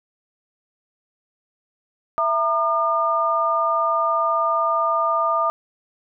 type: tone cluster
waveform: sine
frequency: 662 / 927 / 1208 Hz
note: E5 / A#5 / D6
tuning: +7 / -10 / +48 cents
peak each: -23 / -26 / -19 dBFS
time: 2.18-5.5 s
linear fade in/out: 0 ms
effects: none